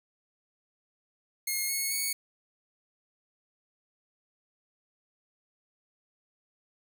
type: tone with pitch steps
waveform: 5% pulse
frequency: 2149 / 2187 / 2225 Hz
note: C7 / C#7 / C#7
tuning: +46 / -24 / +6 cents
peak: -19 dBFS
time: 1.47-2.13 s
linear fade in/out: 5 ms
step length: 220 ms
effects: none